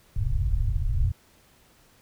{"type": "low-pass noise", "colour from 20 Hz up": "pink", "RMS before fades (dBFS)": -24, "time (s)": [0.16, 1.12], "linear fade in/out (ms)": 5, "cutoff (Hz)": 130, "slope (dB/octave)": 96, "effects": ["pink hiss -59 dBFS RMS until 2.01 s"]}